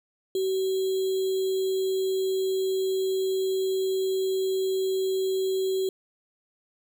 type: tone with sample-and-hold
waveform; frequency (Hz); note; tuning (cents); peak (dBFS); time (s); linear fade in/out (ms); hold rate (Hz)
sine; 379.9; F#4; +46; -23; 0.35-5.89; 2; 3675
effects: none